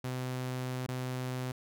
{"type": "tone with dropouts", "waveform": "sawtooth", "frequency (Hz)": 127.5, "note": "C3", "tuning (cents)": -44, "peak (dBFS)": -30, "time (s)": [0.04, 1.52], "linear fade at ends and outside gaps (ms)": 5, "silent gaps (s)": [0.865, 0.885], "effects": []}